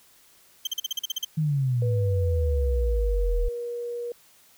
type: tone bursts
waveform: 35% pulse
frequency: 3136 Hz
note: G7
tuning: in tune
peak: -23 dBFS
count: 10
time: 0.65-1.248 s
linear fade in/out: 5 ms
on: 22 ms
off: 42 ms
type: exponential sweep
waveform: sine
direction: down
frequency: 160 to 37.56 Hz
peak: -21 dBFS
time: 1.37-3.49 s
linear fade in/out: 10 ms
type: tone with pitch glide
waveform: sine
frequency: 489.7 to 477.7 Hz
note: B4 to A#4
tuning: -15 to +42 cents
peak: -29 dBFS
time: 1.82-4.12 s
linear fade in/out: 2 ms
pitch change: -43 cents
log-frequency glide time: 2.37-3.07 s
effects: white hiss -57 dBFS RMS until 4.57 s